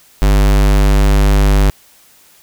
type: tone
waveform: square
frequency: 49.8 Hz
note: G1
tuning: 28 cents sharp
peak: -8 dBFS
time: 0.22-1.7 s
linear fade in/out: 0 ms
effects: white hiss -47 dBFS RMS until 2.42 s